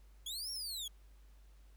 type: linear two-way sweep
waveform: sawtooth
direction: up then down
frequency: 3247 to 5588 to 3247 Hz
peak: -37 dBFS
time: 0.26-0.88 s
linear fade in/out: 5 ms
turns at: 0.51 s
effects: added 50 Hz sine -57 dBFS peak until 1.76 s + pink hiss -72 dBFS RMS until 1.76 s